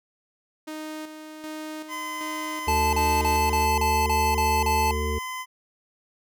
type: tone with tremolo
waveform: sawtooth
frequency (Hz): 310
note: D#4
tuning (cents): -6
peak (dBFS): -29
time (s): 0.67-3.66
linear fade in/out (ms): 10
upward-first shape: square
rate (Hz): 1.3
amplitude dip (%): 50
type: tone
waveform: 25% pulse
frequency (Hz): 1022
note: C6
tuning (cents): -41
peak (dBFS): -27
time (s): 1.88-5.46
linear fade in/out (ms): 50
type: harmonic tone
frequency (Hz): 74.5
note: D2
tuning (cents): +25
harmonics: 1 / 3 / 5 / 6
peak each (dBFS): -26 / -35 / -35 / -31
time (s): 2.67-5.19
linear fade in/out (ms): 10
type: tone bursts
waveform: square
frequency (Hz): 874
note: A5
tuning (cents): -12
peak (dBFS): -22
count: 8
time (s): 2.68-4.911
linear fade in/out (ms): 2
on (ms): 250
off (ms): 33
effects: none